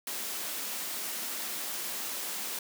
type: high-pass noise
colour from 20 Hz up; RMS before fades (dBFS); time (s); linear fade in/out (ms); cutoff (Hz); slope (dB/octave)
white; -36; 0.07-2.59; 2; 180; 48
effects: none